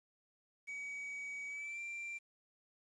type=tone with pitch glide; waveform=triangle; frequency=2267 to 2361 Hz; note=C#7 to D7; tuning=+38 to +9 cents; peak=-40 dBFS; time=0.67-2.19 s; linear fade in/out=20 ms; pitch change=+71 cents; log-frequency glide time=1.48-1.8 s; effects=resampled to 22050 Hz + 11-bit